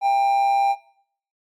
triangle tone with amplitude modulation, 795 Hz, G5, 24 cents sharp, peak -12 dBFS, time 0.01-0.76 s, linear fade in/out 50 ms, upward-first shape sine, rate 125 Hz, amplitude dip 40%, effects noise-tail reverb RT60 0.6 s tail -19 dB re dry + Opus 48 kbps

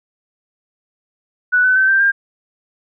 sine tone with pitch steps, 1480 / 1509.4 / 1539.3 / 1569.8 / 1601 Hz, F#6 / F#6 / G6 / G6 / G6, 0 / +34 / -32 / +2 / +36 cents, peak -10 dBFS, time 1.52-2.12 s, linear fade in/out 20 ms, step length 120 ms, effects none

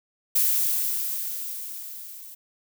violet noise with level ramp, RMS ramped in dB -20 to -43 dBFS, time 0.35-2.35 s, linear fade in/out 10 ms, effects none

